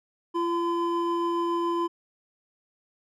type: tone pair together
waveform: triangle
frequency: 341.9 / 1018.6 Hz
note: F4 / C6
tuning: -37 / -47 cents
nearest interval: octave + perfect fifth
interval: 1890 cents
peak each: -24 / -26 dBFS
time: 0.34-1.88 s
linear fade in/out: 20 ms
effects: none